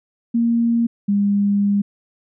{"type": "tone pair in turn", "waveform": "sine", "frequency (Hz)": [233.1, 202.1], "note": ["A#3", "G#3"], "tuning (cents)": [0, -47], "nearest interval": "major second", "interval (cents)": 247, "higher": "first", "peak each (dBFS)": -14, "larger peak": "neither", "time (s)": [[0.34, 0.87], [1.08, 1.82]], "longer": "second", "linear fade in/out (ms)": 10, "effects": []}